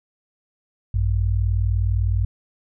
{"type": "tone pair together", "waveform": "sine", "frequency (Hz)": [58.1, 98], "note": ["A#1", "G2"], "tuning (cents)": [-5, 0], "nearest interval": "major sixth", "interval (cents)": 905, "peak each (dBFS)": [-20, -20], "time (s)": [0.94, 2.25], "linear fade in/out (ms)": 5, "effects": []}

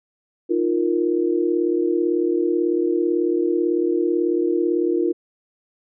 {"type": "chord", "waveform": "sine", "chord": "Eb suspended second", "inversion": "none", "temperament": "equal", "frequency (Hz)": [311.1, 349.2, 466.2], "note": ["Eb4", "F4", "Bb4"], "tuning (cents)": [0, 0, 0], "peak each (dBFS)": [-23, -19, -25], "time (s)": [0.49, 5.13], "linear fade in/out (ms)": 20, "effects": []}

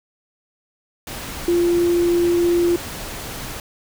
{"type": "tone in noise", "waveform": "sine", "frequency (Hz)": 346.1, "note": "F4", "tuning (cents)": -16, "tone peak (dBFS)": -14, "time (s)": [1.48, 2.76], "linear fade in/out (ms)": 2, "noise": "pink", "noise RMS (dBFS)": -31, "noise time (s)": [1.07, 3.6], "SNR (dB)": 14, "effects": []}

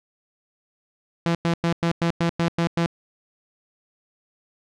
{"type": "tone bursts", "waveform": "sawtooth", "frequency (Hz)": 168.7, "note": "E3", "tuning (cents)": 40, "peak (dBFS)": -15, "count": 9, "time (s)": [1.26, 2.861], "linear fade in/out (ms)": 0, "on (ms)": 89, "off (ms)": 100, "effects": ["low-pass 5000 Hz 12 dB/octave"]}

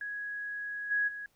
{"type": "tone with level steps", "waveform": "sine", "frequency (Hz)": 1665, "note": "G#6", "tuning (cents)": 4, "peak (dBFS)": [-35, -26, -38], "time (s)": [0.01, 1.26], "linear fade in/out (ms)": 2, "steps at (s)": [0.9, 1.07], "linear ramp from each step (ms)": 20, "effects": ["pink hiss -71 dBFS RMS until 1.35 s"]}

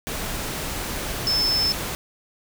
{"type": "tone in noise", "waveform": "sine", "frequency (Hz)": 5260, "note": "E8", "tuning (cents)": -5, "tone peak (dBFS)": -19, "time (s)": [1.27, 1.72], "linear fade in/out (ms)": 0, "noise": "pink", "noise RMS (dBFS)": -29, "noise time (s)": [0.07, 1.95], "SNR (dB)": 7, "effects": []}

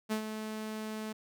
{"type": "tone with ADSR envelope", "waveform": "sawtooth", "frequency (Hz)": 216.8, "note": "A3", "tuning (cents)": -25, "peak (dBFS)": -25, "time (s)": [0.09, 1.13], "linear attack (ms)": 30, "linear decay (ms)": 93, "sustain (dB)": -8, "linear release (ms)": 12, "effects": []}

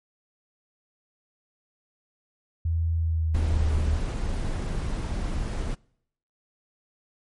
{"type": "tone with pitch glide", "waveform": "sine", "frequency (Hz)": [82.41, 76.45], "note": ["E2", "D#2"], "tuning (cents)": [0, -30], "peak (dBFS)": -22, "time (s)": [2.65, 3.97], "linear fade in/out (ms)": 5, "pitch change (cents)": -130, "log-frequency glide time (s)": [2.96, 3.77]}
{"type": "noise", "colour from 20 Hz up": "brown", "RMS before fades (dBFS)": -28, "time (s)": [3.34, 5.75], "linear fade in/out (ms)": 10}
{"effects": ["noise-tail reverb RT60 0.7 s tail -25 dB re dry", "MP3 48 kbps"]}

